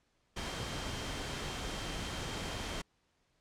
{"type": "tone in noise", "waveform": "sine", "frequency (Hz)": 3161, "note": "G7", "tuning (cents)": 14, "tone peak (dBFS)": -49, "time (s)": [0.36, 2.82], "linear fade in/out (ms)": 10, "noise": "pink", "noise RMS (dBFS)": -39, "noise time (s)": [0.36, 2.82], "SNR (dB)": -13, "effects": ["pink hiss -75 dBFS RMS until 3.4 s", "low-pass 7000 Hz 12 dB/octave"]}